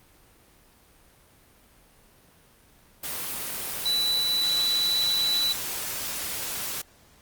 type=tone in noise; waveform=sine; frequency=3962 Hz; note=B7; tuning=5 cents sharp; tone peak=-22 dBFS; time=3.85-5.53 s; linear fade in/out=10 ms; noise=white; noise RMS=-32 dBFS; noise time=3.03-6.82 s; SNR=+7 dB; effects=pink hiss -57 dBFS RMS until 7.21 s + Opus 32 kbps